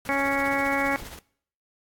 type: noise with tremolo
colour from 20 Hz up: pink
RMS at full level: -39 dBFS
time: 0.05-1.19 s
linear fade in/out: 2 ms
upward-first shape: triangle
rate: 15 Hz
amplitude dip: 65%
type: harmonic tone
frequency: 277.2 Hz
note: C#4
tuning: in tune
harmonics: 1 / 2 / 3 / 4 / 5 / 6 / 7 / 8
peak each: -29 / -29 / -29 / -32 / -33 / -32 / -32 / -29 dBFS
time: 0.09-0.96 s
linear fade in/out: 0 ms
type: noise with exponential growth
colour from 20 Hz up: brown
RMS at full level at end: -32 dBFS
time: 0.93-1.04 s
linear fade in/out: 5 ms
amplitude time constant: 23 ms
effects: noise-tail reverb RT60 0.6 s tail -22 dB re dry + AAC 64 kbps